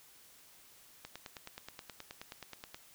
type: click train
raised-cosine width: 0.2 ms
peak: -27 dBFS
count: 17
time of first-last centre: 1.05-2.745 s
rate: 9.44 Hz
effects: white hiss -60 dBFS RMS until 2.94 s